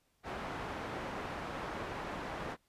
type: low-pass noise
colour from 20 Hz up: white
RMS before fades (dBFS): -41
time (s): 0.23-2.57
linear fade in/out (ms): 50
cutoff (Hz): 1200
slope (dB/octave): 12
effects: pink hiss -75 dBFS RMS until 2.68 s + resampled to 32000 Hz